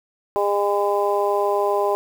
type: harmonic tone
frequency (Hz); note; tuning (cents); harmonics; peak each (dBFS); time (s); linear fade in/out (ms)
203.1; G#3; -38; 2 / 3 / 4 / 5; -21 / -23 / -24 / -25; 0.36-1.95; 0
effects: 7-bit